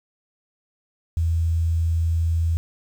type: tone with quantisation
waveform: sine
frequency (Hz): 82.7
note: E2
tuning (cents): +6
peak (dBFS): -18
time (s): 1.17-2.57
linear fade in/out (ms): 0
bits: 8
effects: none